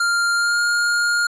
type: tone with pitch glide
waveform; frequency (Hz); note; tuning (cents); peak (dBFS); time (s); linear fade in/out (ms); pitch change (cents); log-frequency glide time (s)
square; 1396.9 to 1418; F6 to F6; 0 to +26; -17; 0-1.27; 5; +26; 0.35-0.61
effects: resampled to 22050 Hz + 9-bit